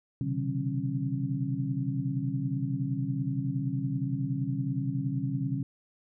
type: tone cluster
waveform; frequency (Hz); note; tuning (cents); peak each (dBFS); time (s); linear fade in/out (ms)
sine; 126.4 / 137.1 / 154.4 / 189.6 / 272.3; B2 / C#3 / D#3 / F#3 / C#4; +41 / -19 / -13 / +43 / -31; -34 / -32 / -36 / -37 / -34; 0.21-5.63; 2
effects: none